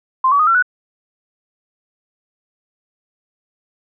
sine tone with pitch steps, 1044 / 1138.5 / 1241.5 / 1353.9 / 1476.4 Hz, C6 / C#6 / D#6 / E6 / F#6, -4 / +46 / -4 / +46 / -4 cents, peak -10 dBFS, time 0.24-0.625 s, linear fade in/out 5 ms, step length 77 ms, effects none

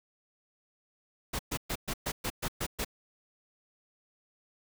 pink noise bursts, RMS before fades -33 dBFS, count 9, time 1.33-2.848 s, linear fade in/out 10 ms, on 62 ms, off 120 ms, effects none

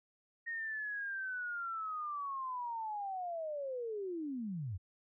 sine linear sweep, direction down, 1864.7 to 81.4 Hz, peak -37 dBFS, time 0.46-4.78 s, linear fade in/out 20 ms, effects none

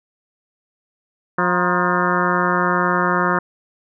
harmonic tone with a mistuned harmonic, 178 Hz, F3, 33 cents sharp, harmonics 1 / 2 / 3 / 4 / 5 / 6 / 7 / 8 / 9 / 10, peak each -23 / -24 / -26 / -28 / -25 / -23 / -22 / -24 / -27 / -28 dBFS, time 1.38-3.39 s, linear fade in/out 5 ms, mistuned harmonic 5, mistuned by +110 cents, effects none

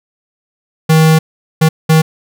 square tone bursts at uneven times, 158.7 Hz, D#3, 35 cents sharp, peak -6 dBFS, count 3, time 0.89-1.19 / 1.61-1.69 / 1.89-2.02 s, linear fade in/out 10 ms, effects none

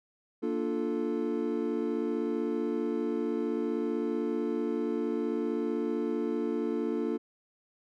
triangle chord, Bb major seventh, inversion none, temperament equal, 233.1 / 293.7 / 349.2 / 440 Hz, Bb3 / D4 / F4 / A4, 0 / 0 / 0 / 0 cents, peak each -32 dBFS, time 0.42-7.18 s, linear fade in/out 20 ms, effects none

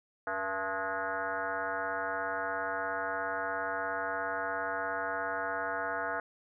sine tone with frequency modulation, 1064 Hz, C6, 29 cents sharp, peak -31 dBFS, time 0.27-6.2 s, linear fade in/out 2 ms, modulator 195 Hz, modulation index 3, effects none

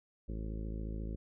harmonic tone, 54.2 Hz, A1, 25 cents flat, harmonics 1 / 2 / 3 / 4 / 5 / 6 / 7 / 8 / 9 / 10, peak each -38 / -46 / -47 / -47 / -54 / -50 / -55 / -55 / -62 / -58 dBFS, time 0.28-1.16 s, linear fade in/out 10 ms, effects none

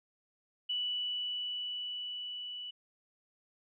sine tone with level ramp, 2960 Hz, F#7, in tune, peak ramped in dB -31 to -40 dBFS, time 0.69-2.71 s, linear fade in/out 10 ms, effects none

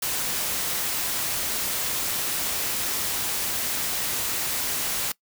white noise, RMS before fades -27 dBFS, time 0.02-5.12 s, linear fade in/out 5 ms, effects noise-tail reverb RT60 0.1 s tail -22 dB re dry

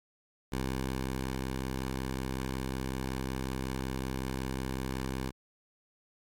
10% pulse tone with ADSR envelope, 65.41 Hz, C2, in tune, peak -23 dBFS, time 0.52-5.32 s, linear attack 6 ms, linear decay 820 ms, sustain -2 dB, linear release 39 ms, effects AAC 48 kbps

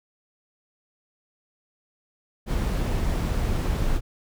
brown noise, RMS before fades -24 dBFS, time 2.46-4.01 s, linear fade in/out 50 ms, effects none

